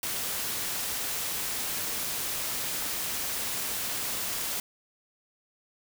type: noise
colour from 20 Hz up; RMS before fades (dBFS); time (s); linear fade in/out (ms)
white; -32; 0.03-4.6; 2
effects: none